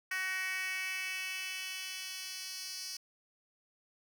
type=tone with high-pass filter sweep; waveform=10% pulse; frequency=374.8 Hz; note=F#4; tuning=22 cents sharp; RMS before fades=-39 dBFS; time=0.11-2.97 s; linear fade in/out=5 ms; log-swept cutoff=1800 to 4600 Hz; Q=2.8; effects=none